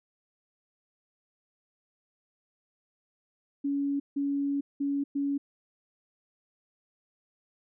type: tone bursts at uneven times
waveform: sine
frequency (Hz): 281.4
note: C#4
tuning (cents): +26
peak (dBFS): -26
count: 4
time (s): 3.64-4 / 4.16-4.61 / 4.8-5.04 / 5.15-5.38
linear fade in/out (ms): 10
effects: none